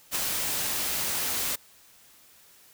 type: noise with ADSR envelope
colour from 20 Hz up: white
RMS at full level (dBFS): -26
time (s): 0.11-1.56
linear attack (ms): 46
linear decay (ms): 4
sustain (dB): -3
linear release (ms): 10
effects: white hiss -56 dBFS RMS until 2.73 s